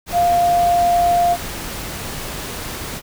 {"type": "tone in noise", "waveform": "sine", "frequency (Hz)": 698.5, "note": "F5", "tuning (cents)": 0, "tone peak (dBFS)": -12, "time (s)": [0.12, 1.37], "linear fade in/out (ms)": 50, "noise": "pink", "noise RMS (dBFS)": -28, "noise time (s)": [0.06, 3.02], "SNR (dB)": 13, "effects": []}